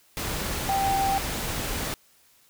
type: tone in noise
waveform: sine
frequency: 783 Hz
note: G5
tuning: 2 cents flat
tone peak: -22 dBFS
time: 0.69-1.18 s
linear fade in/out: 0 ms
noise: pink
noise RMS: -30 dBFS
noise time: 0.17-1.94 s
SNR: +5 dB
effects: white hiss -60 dBFS RMS until 2.49 s